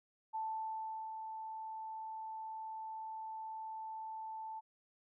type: tone with ADSR envelope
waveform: sine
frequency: 881 Hz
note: A5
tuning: 2 cents sharp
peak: -36 dBFS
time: 0.33-4.61 s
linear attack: 23 ms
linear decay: 760 ms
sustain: -6 dB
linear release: 26 ms
effects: none